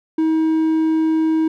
triangle tone, 318.5 Hz, D#4, 41 cents sharp, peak -12 dBFS, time 0.18-1.48 s, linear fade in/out 5 ms, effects none

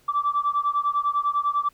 sine beating tone pair, 1158 / 1168 Hz, D6 / D6, -25 / -10 cents, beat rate 10 Hz, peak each -23 dBFS, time 0.08-1.69 s, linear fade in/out 10 ms, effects tanh soft clip ceiling -14 dBFS + pink hiss -60 dBFS RMS until 1.73 s

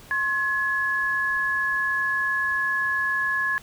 sine tone pair together, 1068 / 1695.3 Hz, C6 / G#6, +35 / +35 cents, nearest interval minor sixth, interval 800 cents, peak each -29 / -22 dBFS, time 0.11-3.58 s, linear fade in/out 0 ms, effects pink hiss -48 dBFS RMS until 3.62 s

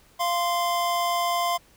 square tone pair together, 694 / 1042.5 Hz, F5 / C6, -11 / -7 cents, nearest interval perfect fifth, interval 704 cents, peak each -26 dBFS, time 0.19-1.58 s, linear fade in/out 20 ms, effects pink hiss -57 dBFS RMS until 1.76 s

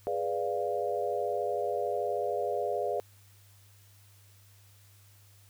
sine chord, G# diminished seventh, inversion none, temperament equal, 415.3 / 493.9 / 587.3 / 698.5 Hz, G#4 / B4 / D5 / F5, 0 / 0 / 0 / 0 cents, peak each -34 dBFS, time 0.07-3 s, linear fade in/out 0 ms, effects added 100 Hz sine -57 dBFS peak until 5.49 s + white hiss -62 dBFS RMS until 5.49 s

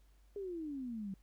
sine exponential sweep, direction down, 413.6 to 187.4 Hz, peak -39 dBFS, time 0.36-1.14 s, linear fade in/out 2 ms, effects added 50 Hz sine -62 dBFS peak until 1.22 s + pink hiss -75 dBFS RMS until 1.22 s

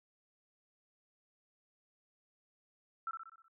sine tone with echo, 1334 Hz, E6, 20 cents sharp, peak -35 dBFS, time 3.07-3.11 s, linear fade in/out 2 ms, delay 62 ms, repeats 6, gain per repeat -5 dB, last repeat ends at 3.482 s, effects none

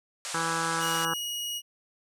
white band-pass noise, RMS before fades -36 dBFS, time 0.25-1.05 s, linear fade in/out 0 ms, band 520 to 9600 Hz, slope 48 dB/octave
harmonic tone, 164.81 Hz, E3, in tune, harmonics 1 / 2 / 3 / 5 / 6 / 7 / 8 / 9 / 10, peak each -38 / -39 / -38 / -37 / -35 / -36 / -33 / -36 / -36 dBFS, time 0.34-1.14 s, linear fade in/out 5 ms
sawtooth tone, 2894 Hz, F#7, 39 cents flat, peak -28 dBFS, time 0.79-1.62 s, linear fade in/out 50 ms
effects none

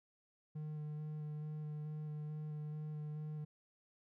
triangle tone with vibrato, 151.8 Hz, D#3, 42 cents flat, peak -39 dBFS, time 0.55-3.45 s, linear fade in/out 10 ms, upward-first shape square, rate 2.3 Hz, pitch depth 11 cents each way, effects none

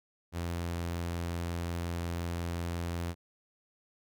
sawtooth tone, 85.6 Hz, F2, 34 cents flat, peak -29 dBFS, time 0.32-3.15 s, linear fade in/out 50 ms, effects none

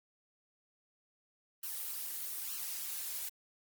blue noise with flanger, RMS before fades -40 dBFS, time 1.63-3.29 s, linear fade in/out 5 ms, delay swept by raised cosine 0.69 to 5.09 ms, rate 1.1 Hz, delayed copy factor +0.8, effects Opus 24 kbps

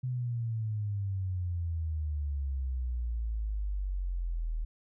sine exponential sweep, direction down, 128.5 to 38.89 Hz, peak -30 dBFS, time 0.03-4.65 s, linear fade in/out 10 ms, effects none

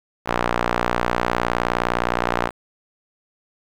sawtooth tone with band-pass filter, 59.6 Hz, A#1, 39 cents sharp, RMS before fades -22 dBFS, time 0.25-2.51 s, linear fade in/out 50 ms, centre 1100 Hz, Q 0.97, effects 7-bit

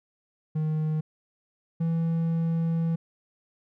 triangle tone pair in turn, 155.56 / 165.1 Hz, D#3 / E3, 0 / +3 cents, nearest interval minor second, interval 103 cents, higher second, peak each -22 / -21 dBFS, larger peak second, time 0.55-1.01 / 1.8-2.96 s, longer second, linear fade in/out 10 ms, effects none

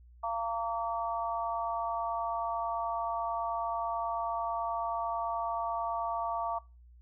harmonic tone, 229.2 Hz, A#3, 29 cents flat, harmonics 3 / 4 / 5, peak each -35 / -35 / -35 dBFS, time 0.23-6.59 s, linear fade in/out 10 ms, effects noise-tail reverb RT60 0.3 s tail -23 dB re dry + added 60 Hz sine -53 dBFS peak until 7.01 s

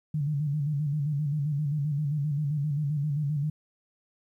sine tone with vibrato, 146.83 Hz, D3, in tune, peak -25 dBFS, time 0.14-3.5 s, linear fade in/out 5 ms, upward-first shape square, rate 7.6 Hz, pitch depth 69 cents each way, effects 11-bit

